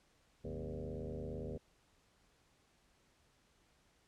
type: tone with frequency modulation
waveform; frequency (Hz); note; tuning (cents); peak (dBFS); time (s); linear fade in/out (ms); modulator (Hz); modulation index
sine; 170; F3; -46; -40; 0.44-1.58; 10; 77.6; 4.9
effects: pink hiss -72 dBFS RMS until 4.07 s + low-pass 9000 Hz 12 dB/octave